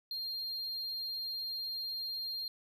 triangle tone, 4204 Hz, C8, 7 cents sharp, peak -35 dBFS, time 0.11-2.48 s, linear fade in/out 2 ms, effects none

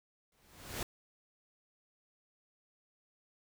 pink noise with exponential growth, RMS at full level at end -36 dBFS, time 0.32-0.83 s, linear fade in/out 2 ms, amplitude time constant 110 ms, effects none

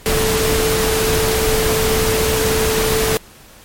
sine tone in noise, 440 Hz, A4, in tune, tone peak -17 dBFS, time 0.06-3.17 s, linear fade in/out 0 ms, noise pink, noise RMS -18 dBFS, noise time 0.06-3.17 s, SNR -2 dB, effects pink hiss -43 dBFS RMS until 3.64 s + MP3 64 kbps

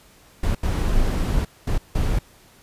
brown noise bursts at uneven times, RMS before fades -20 dBFS, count 4, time 0.43-0.55 / 0.63-1.45 / 1.67-1.78 / 1.95-2.19 s, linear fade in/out 5 ms, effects pink hiss -52 dBFS RMS until 2.62 s + resampled to 32000 Hz

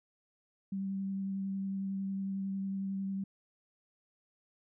sine tone with vibrato, 194.3 Hz, G3, 15 cents flat, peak -33 dBFS, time 0.72-3.24 s, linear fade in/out 5 ms, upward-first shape triangle, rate 11 Hz, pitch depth 14 cents each way, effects none

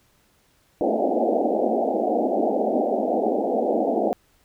white band-pass noise, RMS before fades -22 dBFS, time 0.81-4.13 s, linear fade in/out 0 ms, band 210 to 780 Hz, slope 96 dB/octave, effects pink hiss -62 dBFS RMS until 4.44 s

